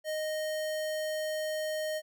square tone, 620 Hz, D#5, 6 cents flat, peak -32 dBFS, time 0.04-2.02 s, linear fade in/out 50 ms, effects none

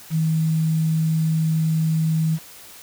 sine tone with quantisation, 159.7 Hz, D#3, 45 cents sharp, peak -17 dBFS, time 0.1-2.39 s, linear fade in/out 50 ms, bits 7, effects white hiss -43 dBFS RMS until 2.82 s

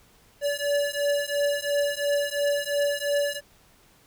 square beating tone pair, 573 / 575.9 Hz, D5 / D5, -43 / -34 cents, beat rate 2.9 Hz, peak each -27 dBFS, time 0.41-3.41 s, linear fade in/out 50 ms, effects pink hiss -58 dBFS RMS until 4.06 s

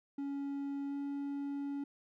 triangle tone with pitch glide, 280 to 281.8 Hz, C#4 to C#4, +18 to +29 cents, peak -34 dBFS, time 0.18-1.84 s, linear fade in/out 5 ms, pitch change +11 cents, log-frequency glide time 0.88-0.94 s, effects none

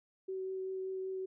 sine tone with vibrato, 378.4 Hz, F#4, 39 cents sharp, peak -36 dBFS, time 0.28-1.26 s, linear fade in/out 10 ms, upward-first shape triangle, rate 5.2 Hz, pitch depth 10 cents each way, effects none

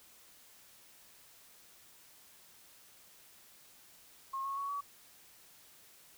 sine tone with pitch steps, 1077 / 1096.5 / 1116.3 / 1136.4 Hz, C6 / C#6 / C#6 / C#6, +50 / -19 / +12 / +43 cents, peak -35 dBFS, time 4.33-4.81 s, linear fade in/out 10 ms, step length 120 ms, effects white hiss -60 dBFS RMS until 6.17 s

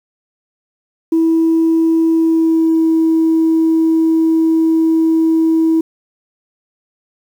sine tone with pitch glide, 326.5 to 323.7 Hz, E4 to E4, -17 to -31 cents, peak -8 dBFS, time 1.12-5.81 s, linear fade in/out 5 ms, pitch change -14 cents, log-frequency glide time 2.11-2.87 s, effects tanh soft clip ceiling -6 dBFS + 7-bit

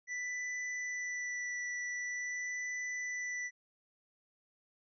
square tone with vibrato, 1975.5 Hz, B6, in tune, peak -37 dBFS, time 0.07-3.51 s, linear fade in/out 50 ms, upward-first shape sine, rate 0.45 Hz, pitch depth 11 cents each way, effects resampled to 16000 Hz

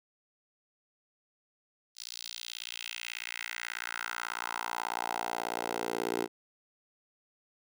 10% pulse tone with high-pass filter sweep, 58.27 Hz, A#1, in tune, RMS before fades -37 dBFS, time 1.95-6.28 s, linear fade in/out 50 ms, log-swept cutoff 4800 to 390 Hz, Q 2.4, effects none

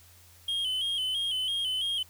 triangle tone with vibrato, 3136 Hz, G7, in tune, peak -26 dBFS, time 0.48-2.03 s, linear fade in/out 5 ms, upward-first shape square, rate 3 Hz, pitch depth 58 cents each way, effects added 87 Hz sine -57 dBFS peak until 2.09 s + white hiss -57 dBFS RMS until 2.09 s

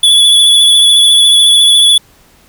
square tone with vibrato, 3421 Hz, A7, 49 cents flat, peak -4 dBFS, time 0.03-1.98 s, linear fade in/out 5 ms, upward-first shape sine, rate 14 Hz, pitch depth 27 cents each way, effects pink hiss -46 dBFS RMS until 2.48 s

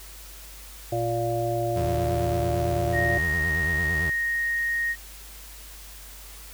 harmonic tone, 116.54 Hz, A#2, in tune, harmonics 1 / 3 / 5 / 6, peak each -29 / -29 / -29 / -29 dBFS, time 0.92-3.18 s, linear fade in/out 5 ms
30% pulse tone with vibrato, 80.4 Hz, E2, 43 cents flat, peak -25 dBFS, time 1.76-4.1 s, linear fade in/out 5 ms, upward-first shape sine, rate 8.9 Hz, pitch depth 170 cents each way
sine tone, 1865 Hz, A#6, in tune, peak -23 dBFS, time 2.92-4.96 s, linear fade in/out 50 ms
effects added 50 Hz sine -44 dBFS peak until 6.53 s + white hiss -45 dBFS RMS until 6.53 s

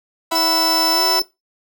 sawtooth chord, E suspended second, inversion none, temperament just, 659.3 / 741.7 / 988.9 Hz, E5 / F#5 / B5, 0 / +4 / +2 cents, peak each -18 / -23 / -17 dBFS, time 0.31-1.2 s, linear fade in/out 10 ms
sine tone with pitch glide, 329.6 to 365.7 Hz, E4 to F#4, 0 to -20 cents, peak -25 dBFS, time 0.32-1.22 s, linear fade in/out 2 ms, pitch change +180 cents, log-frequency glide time 0.92-1.04 s
45% pulse tone, 5274 Hz, E8, in tune, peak -17 dBFS, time 0.35-1.22 s, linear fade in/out 5 ms
effects noise-tail reverb RT60 0.2 s tail -18 dB re dry

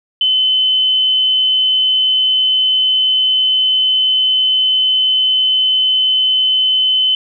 sine tone, 3043 Hz, F#7, 48 cents sharp, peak -10 dBFS, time 0.21-7.15 s, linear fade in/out 2 ms, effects none

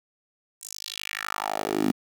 10% pulse tone with high-pass filter sweep, 51.91 Hz, G#1, in tune, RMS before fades -30 dBFS, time 0.61-1.92 s, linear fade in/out 10 ms, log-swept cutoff 8600 to 230 Hz, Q 3.3, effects 8-bit

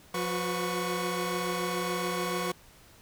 sawtooth tone cluster, 178 / 363 / 497.2 / 1111 Hz, F3 / F#4 / B4 / C#6, +33 / -33 / +12 / +4 cents, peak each -31 dBFS, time 0.14-2.52 s, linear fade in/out 5 ms, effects pink hiss -56 dBFS RMS until 3.01 s

